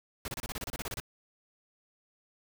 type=noise bursts; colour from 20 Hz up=pink; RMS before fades=-37 dBFS; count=13; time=0.25-1.001 s; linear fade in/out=2 ms; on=31 ms; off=29 ms; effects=none